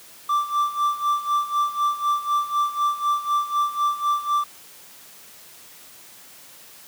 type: tone with tremolo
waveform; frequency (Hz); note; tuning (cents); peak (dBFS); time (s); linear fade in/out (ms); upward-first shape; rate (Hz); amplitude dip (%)
triangle; 1174; D6; -1; -15; 0.29-4.44; 5; sine; 4; 80
effects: white hiss -46 dBFS RMS until 6.87 s + high-pass 100 Hz 12 dB/octave